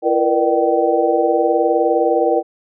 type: tone cluster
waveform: sine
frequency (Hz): 337.5 / 466.1 / 485.6 / 601 / 769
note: E4 / A#4 / B4 / D5 / G5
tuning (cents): +41 / 0 / -29 / +40 / -33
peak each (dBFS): -19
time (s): 0.02-2.43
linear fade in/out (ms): 50
effects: none